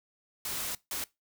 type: noise bursts at uneven times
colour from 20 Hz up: white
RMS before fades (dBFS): -35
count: 2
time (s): 0.45-0.75 / 0.91-1.04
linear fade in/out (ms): 2
effects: noise-tail reverb RT60 0.2 s tail -21 dB re dry